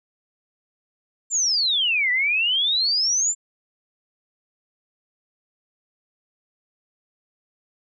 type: exponential two-way sweep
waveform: sine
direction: down then up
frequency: 7400 to 1944 to 7400 Hz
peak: -18 dBFS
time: 1.3-3.35 s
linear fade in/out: 50 ms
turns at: 2.11 s
effects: none